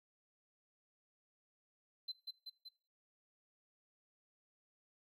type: tone with echo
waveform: triangle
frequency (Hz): 4068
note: C8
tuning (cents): -50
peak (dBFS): -36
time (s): 2.08-2.12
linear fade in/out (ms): 10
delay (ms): 190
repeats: 3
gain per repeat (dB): -4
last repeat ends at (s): 2.69
effects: noise-tail reverb RT60 0.5 s tail -22 dB re dry + tanh soft clip ceiling -38 dBFS